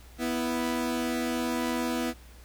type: tone pair together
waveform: sawtooth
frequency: 246.5 / 329 Hz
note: B3 / E4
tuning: -3 / -3 cents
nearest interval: perfect fourth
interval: 500 cents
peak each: -25 / -28 dBFS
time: 0.18-2.14 s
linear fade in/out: 50 ms
effects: added 60 Hz sine -48 dBFS peak until 2.44 s + pink hiss -55 dBFS RMS until 2.44 s